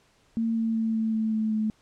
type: tone with pitch steps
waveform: sine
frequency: 227.2 / 225.4 / 223.6 / 221.8 / 220 / 218.2 / 216.4 Hz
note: A#3 / A3 / A3 / A3 / A3 / A3 / A3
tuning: -44 / +42 / +28 / +14 / 0 / -14 / -29 cents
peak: -23 dBFS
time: 0.37-1.7 s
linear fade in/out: 0 ms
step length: 190 ms
effects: pink hiss -63 dBFS RMS until 1.81 s + low-pass 8000 Hz 12 dB/octave